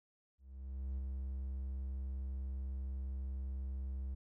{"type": "tone with ADSR envelope", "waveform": "triangle", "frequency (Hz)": 66.1, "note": "C2", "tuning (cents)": 18, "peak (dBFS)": -34, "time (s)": [0.38, 4.15], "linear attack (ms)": 600, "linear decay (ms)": 12, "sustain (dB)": -2, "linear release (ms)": 11, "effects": []}